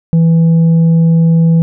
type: tone with tanh clipping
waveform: triangle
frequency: 164.81 Hz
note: E3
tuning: in tune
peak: -6 dBFS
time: 0.13-1.62 s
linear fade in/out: 0 ms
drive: 8 dB
effects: none